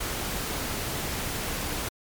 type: noise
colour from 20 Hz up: pink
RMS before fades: -31 dBFS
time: 0-1.89 s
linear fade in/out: 10 ms
effects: MP3 96 kbps